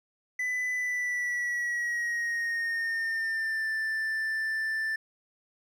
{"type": "tone with pitch glide", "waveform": "triangle", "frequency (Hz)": [1998, 1769.8], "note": ["B6", "A6"], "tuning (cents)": [20, 10], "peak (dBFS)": -26, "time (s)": [0.39, 4.96], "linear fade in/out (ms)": 5, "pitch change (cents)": -210, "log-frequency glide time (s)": [0.74, 3.69], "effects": []}